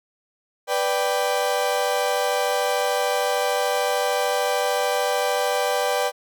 35% pulse chord, G major, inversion first, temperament equal, 493.9 / 587.3 / 784 Hz, B4 / D5 / G5, 0 / 0 / 0 cents, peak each -23 dBFS, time 0.67-6.12 s, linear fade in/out 50 ms, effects none

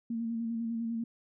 sine tone with vibrato, 229.6 Hz, A#3, 26 cents flat, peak -31 dBFS, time 0.1-1.04 s, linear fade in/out 5 ms, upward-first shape square, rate 10 Hz, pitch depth 25 cents each way, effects none

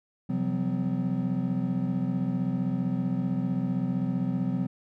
triangle tone cluster, 130.5 / 174.2 / 189.7 / 254.9 Hz, C3 / F3 / F#3 / C4, -4 / -4 / +43 / -45 cents, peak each -31 / -29 / -28 / -29 dBFS, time 0.29-4.67 s, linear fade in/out 10 ms, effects none

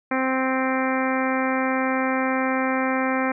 harmonic tone, 261.6 Hz, C4, in tune, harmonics 1 / 2 / 3 / 4 / 5 / 6 / 7 / 8 / 9, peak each -24 / -27 / -29 / -30 / -31 / -32 / -32 / -33 / -34 dBFS, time 0.11-3.32 s, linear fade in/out 5 ms, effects none

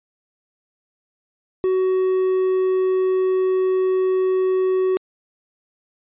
triangle tone, 374.1 Hz, F#4, 19 cents sharp, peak -14 dBFS, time 1.64-4.97 s, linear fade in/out 0 ms, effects resampled to 8000 Hz

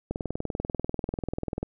click train, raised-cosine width 2 ms, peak -16 dBFS, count 32, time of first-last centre 0.11-1.63 s, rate 20.4 Hz, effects none

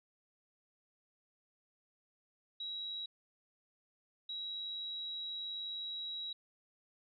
sine tone bursts at uneven times, 3867 Hz, B7, 37 cents flat, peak -39 dBFS, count 2, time 2.6-3.06 / 4.29-6.33 s, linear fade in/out 5 ms, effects none

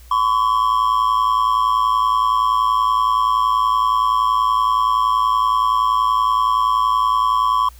triangle ring-modulated tone, 1073 Hz, C6, 43 cents sharp, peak -9 dBFS, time 0.11-7.69 s, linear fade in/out 5 ms, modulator 55.3 Hz, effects added 60 Hz sine -40 dBFS peak until 7.79 s + white hiss -50 dBFS RMS until 7.79 s

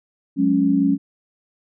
sine chord, F# suspended second, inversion none, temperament equal with one note detuned, 181.61 / 207.7 / 277.2 Hz, F#3 / G#3 / C#4, -32 / 0 / 0 cents, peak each -22 / -21 / -16 dBFS, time 0.36-0.98 s, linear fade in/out 50 ms, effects none

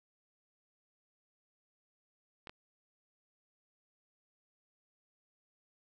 clicks, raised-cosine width 0.3 ms, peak -30 dBFS, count 2, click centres 2.472 / 2.495 s, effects none

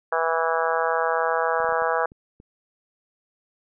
harmonic tone, 163.8 Hz, E3, 11 cents flat, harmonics 3 / 4 / 5 / 6 / 7 / 8 / 9 / 10, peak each -26 / -27 / -28 / -29 / -29 / -30 / -31 / -31 dBFS, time 0.12-2.06 s, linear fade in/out 5 ms
clicks, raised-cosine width 3 ms, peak -34 dBFS, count 7, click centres 1.602 / 1.645 / 1.691 / 1.724 / 1.821 / 2.119 / 2.401 s
effects none

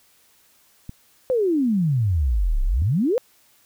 clicks, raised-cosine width 5 ms, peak -21 dBFS, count 2, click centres 0.894 / 2.82 s
sine exponential two-way sweep, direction down then up, 533 to 30.5 to 533 Hz, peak -17 dBFS, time 1.3-3.18 s, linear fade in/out 0 ms, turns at 2.63 s
effects white hiss -58 dBFS RMS until 3.65 s

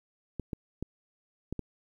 clicks, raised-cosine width 3 ms, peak -21 dBFS, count 5, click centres 0.397 / 0.532 / 0.826 / 1.526 / 1.593 s, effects 10-bit

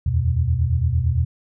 sine tone cluster, 78.3 / 87.1 / 122.7 Hz, D#2 / F2 / B2, +11 / -4 / -11 cents, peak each -21 dBFS, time 0.06-1.25 s, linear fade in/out 5 ms, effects none

